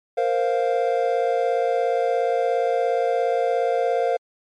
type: chord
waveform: triangle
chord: Bb suspended second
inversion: none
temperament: equal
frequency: 466.2 / 523.3 / 698.5 Hz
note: Bb4 / C5 / F5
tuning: 0 / 0 / 0 cents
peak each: -21 dBFS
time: 0.17-4.17 s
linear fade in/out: 10 ms
effects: MP3 48 kbps